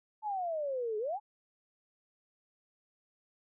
sine exponential two-way sweep, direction down then up, 881 to 415.6 to 881 Hz, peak -32 dBFS, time 0.22-1.2 s, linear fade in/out 50 ms, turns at 0.98 s, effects none

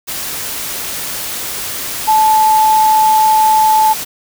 sine tone in noise, 870 Hz, A5, 20 cents flat, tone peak -7 dBFS, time 2.07-3.94 s, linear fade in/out 20 ms, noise white, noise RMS -22 dBFS, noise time 0.07-4.05 s, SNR +12 dB, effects none

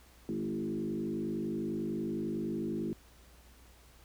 sine tone with frequency modulation, 277.2 Hz, C#4, in tune, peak -32 dBFS, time 0.29-2.93 s, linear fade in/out 0 ms, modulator 51 Hz, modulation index 2, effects added 60 Hz sine -59 dBFS peak until 4.04 s + pink hiss -61 dBFS RMS until 4.04 s

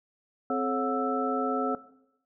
sine tone cluster, 261.1 / 430.1 / 546 / 724 / 1320 Hz, C4 / A4 / C#5 / F#5 / E6, -3 / -39 / -26 / -38 / +2 cents, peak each -30 / -33 / -33 / -32 / -32 dBFS, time 0.5-1.75 s, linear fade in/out 2 ms, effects noise-tail reverb RT60 0.8 s tail -17 dB re dry

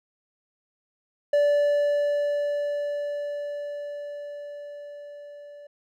triangle tone with level ramp, 581 Hz, D5, 19 cents flat, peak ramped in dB -15 to -40 dBFS, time 1.33-5.67 s, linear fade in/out 5 ms, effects none

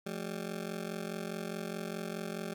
20% pulse ring-modulated tone, 196 Hz, G3, in tune, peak -29 dBFS, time 0.06-2.54 s, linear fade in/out 5 ms, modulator 22.4 Hz, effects none

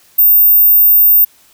sine tone, 14590 Hz, A#9, 38 cents flat, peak -4 dBFS, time 0.18-1.25 s, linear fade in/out 10 ms, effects white hiss -48 dBFS RMS until 1.53 s

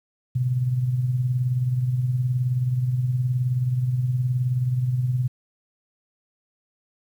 sine tone with tremolo, 125.8 Hz, B2, 32 cents sharp, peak -17 dBFS, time 0.35-5.28 s, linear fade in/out 10 ms, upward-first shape triangle, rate 19 Hz, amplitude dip 60%, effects 9-bit

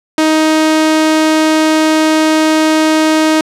sawtooth tone, 313.5 Hz, D#4, 13 cents sharp, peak -4 dBFS, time 0.18-3.41 s, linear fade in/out 2 ms, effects low-pass 9000 Hz 12 dB/octave

